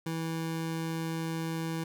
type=tone; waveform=25% pulse; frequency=163.1 Hz; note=E3; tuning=18 cents flat; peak=-28 dBFS; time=0.06-1.84 s; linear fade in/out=5 ms; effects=none